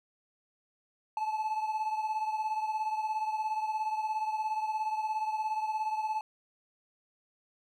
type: beating tone pair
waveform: triangle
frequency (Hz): 864 / 881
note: A5 / A5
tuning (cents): -32 / +2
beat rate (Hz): 17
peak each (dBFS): -29 / -35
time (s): 1.17-6.21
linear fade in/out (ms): 2
effects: none